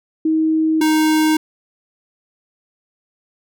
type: tone pair in turn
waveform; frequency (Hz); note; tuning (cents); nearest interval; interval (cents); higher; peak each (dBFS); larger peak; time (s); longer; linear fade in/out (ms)
sine / square; 316.7 / 311.6; D#4 / D#4; +31 / +3; unison; 28; first; -13; neither; 0.25-0.81 / 0.81-1.37; neither; 5
effects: none